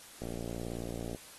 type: click train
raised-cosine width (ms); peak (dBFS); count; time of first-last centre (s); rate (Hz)
2; -26; 55; 0.22-1.148; 58.2
effects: white hiss -52 dBFS RMS until 1.38 s + AAC 32 kbps